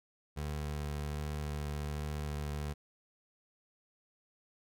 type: tone with vibrato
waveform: 25% pulse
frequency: 74.1 Hz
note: D2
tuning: 16 cents sharp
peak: -32 dBFS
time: 0.36-2.74 s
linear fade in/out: 20 ms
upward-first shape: sine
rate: 1.3 Hz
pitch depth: 14 cents each way
effects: none